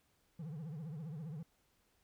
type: tone with vibrato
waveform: triangle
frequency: 155.56 Hz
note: D#3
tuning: in tune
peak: -40 dBFS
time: 0.39-1.43 s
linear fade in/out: 5 ms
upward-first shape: triangle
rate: 15 Hz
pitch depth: 220 cents each way
effects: pink hiss -75 dBFS RMS until 2.03 s